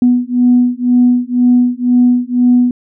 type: beating tone pair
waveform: sine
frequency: 245.2 / 247.2 Hz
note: B3 / B3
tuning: -12 / +2 cents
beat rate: 2 Hz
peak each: -10 dBFS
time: 0.02-2.71 s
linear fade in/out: 2 ms
effects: tanh soft clip ceiling 0 dBFS